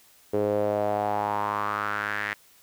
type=tone with band-pass filter sweep; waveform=sawtooth; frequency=103.83 Hz; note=G#2; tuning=in tune; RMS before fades=-27 dBFS; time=0.33-2.34 s; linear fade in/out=10 ms; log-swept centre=440 to 1900 Hz; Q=4.3; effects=white hiss -57 dBFS RMS until 2.62 s